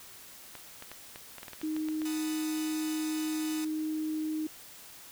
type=clicks; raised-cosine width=0.3 ms; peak=-27 dBFS; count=12; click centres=0.553 / 0.824 / 0.916 / 1.159 / 1.383 / 1.431 / 1.482 / 1.533 / 1.615 / 1.765 / 1.886 / 2.018 s
type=tone; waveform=sine; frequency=311.1 Hz; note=D#4; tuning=in tune; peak=-30 dBFS; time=1.63-4.47 s; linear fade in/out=5 ms
type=chord; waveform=5% pulse; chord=B dominant seventh; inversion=second; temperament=equal; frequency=740 / 880 / 987.8 / 1244.5 Hz; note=F#5 / A5 / B5 / D#6; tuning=0 / 0 / 0 / 0 cents; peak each=-35 / -34 / -35 / -32 dBFS; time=2.05-3.65 s; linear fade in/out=5 ms
effects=white hiss -50 dBFS RMS until 5.11 s